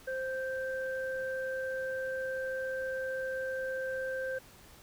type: tone pair together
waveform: sine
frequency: 523.3 / 1566.2 Hz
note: C5 / G6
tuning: 0 / -2 cents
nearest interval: octave + perfect fifth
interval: 1898 cents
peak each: -34 / -38 dBFS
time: 0.07-4.39 s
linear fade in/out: 10 ms
effects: pink hiss -56 dBFS RMS until 4.82 s